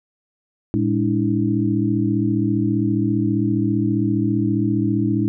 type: tone cluster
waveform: sine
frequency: 112.9 / 204.8 / 288.1 / 323.1 Hz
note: A2 / G#3 / D4 / E4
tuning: +45 / -24 / -33 / -35 cents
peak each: -22 dBFS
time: 0.74-5.28 s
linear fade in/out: 0 ms
effects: none